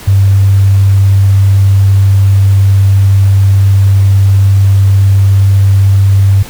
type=tone; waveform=sine; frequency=98 Hz; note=G2; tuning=in tune; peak=-3 dBFS; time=0.07-6.43 s; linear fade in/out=10 ms; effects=pink hiss -29 dBFS RMS until 6.49 s